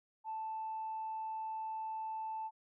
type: tone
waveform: sine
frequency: 880 Hz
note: A5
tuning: in tune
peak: -37 dBFS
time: 0.24-2.51 s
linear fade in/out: 50 ms
effects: tanh soft clip ceiling -33 dBFS